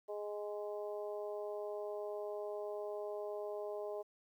harmonic tone, 207.7 Hz, G#3, in tune, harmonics 2 / 3 / 4 / 5, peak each -42 / -43 / -51 / -55 dBFS, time 0.08-4.03 s, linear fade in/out 20 ms, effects 12-bit

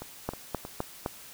two click trains, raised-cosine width 1 ms, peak -24 / -15 dBFS, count 3 / 4, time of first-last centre 0.02-0.651 / 0.29-1.061 s, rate 3.17 / 3.89 Hz, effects white hiss -48 dBFS RMS until 1.33 s

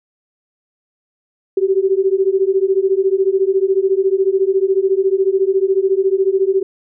sine beating tone pair, 378.1 / 392.1 Hz, F#4 / G4, +38 / 0 cents, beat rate 14 Hz, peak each -15 dBFS, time 1.57-6.63 s, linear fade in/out 5 ms, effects none

